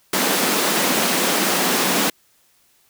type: high-pass noise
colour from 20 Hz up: pink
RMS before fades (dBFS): -19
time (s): 0.13-2.1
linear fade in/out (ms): 5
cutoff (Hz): 180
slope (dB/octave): 48
effects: white hiss -59 dBFS RMS until 2.89 s